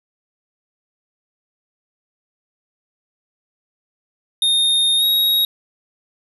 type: tone with pitch glide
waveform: square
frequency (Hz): 3682 to 3786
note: A#7 to A#7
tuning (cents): -22 to +26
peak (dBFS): -14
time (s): 4.42-5.45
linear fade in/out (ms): 2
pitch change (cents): +48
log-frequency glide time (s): 4.97-5.04
effects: none